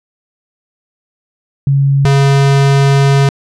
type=tone pair in turn; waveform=sine / square; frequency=138.59 / 138.59 Hz; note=C#3 / C#3; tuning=0 / 0 cents; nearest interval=unison; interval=0 cents; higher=neither; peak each=-7 dBFS; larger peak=neither; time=1.67-2.05 / 2.05-3.29 s; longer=second; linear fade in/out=2 ms; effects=low-pass 7000 Hz 12 dB/octave